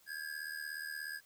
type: ring-modulated tone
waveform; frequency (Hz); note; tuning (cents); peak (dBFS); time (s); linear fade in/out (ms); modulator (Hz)
square; 1647; G#6; -15; -38; 0.06-1.21; 50; 38.4
effects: white hiss -66 dBFS RMS until 1.25 s